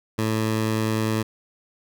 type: tone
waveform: 15% pulse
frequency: 110 Hz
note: A2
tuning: in tune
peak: -15 dBFS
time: 0.18-1.23 s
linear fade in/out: 10 ms
effects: none